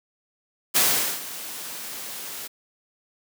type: noise with ADSR envelope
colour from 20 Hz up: white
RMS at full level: -18 dBFS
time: 0.74-2.48 s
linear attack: 25 ms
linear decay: 430 ms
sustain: -17 dB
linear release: 14 ms
effects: high-pass 150 Hz 12 dB/octave